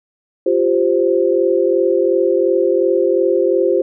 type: chord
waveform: sine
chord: F suspended second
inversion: none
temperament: equal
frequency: 349.2 / 392 / 523.3 Hz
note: F4 / G4 / C5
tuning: 0 / 0 / 0 cents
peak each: -16 dBFS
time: 0.46-3.82 s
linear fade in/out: 5 ms
effects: none